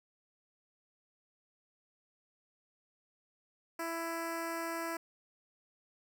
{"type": "tone with notch filter", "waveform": "10% pulse", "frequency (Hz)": 332, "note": "E4", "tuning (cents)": 12, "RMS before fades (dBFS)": -38, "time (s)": [3.79, 4.97], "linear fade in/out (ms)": 5, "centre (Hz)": 3800, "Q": 1.2, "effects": []}